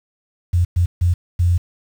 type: tone bursts at uneven times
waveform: sine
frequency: 87.6 Hz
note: F2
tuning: 6 cents sharp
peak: -12 dBFS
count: 4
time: 0.53-0.65 / 0.76-0.86 / 1.01-1.14 / 1.39-1.58 s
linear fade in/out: 10 ms
effects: 7-bit